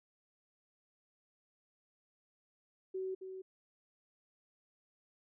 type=tone with echo; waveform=sine; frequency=377.3 Hz; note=F#4; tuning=34 cents sharp; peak=-36 dBFS; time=2.94-3.15 s; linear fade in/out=10 ms; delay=270 ms; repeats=1; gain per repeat=-7 dB; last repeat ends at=3.42 s; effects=none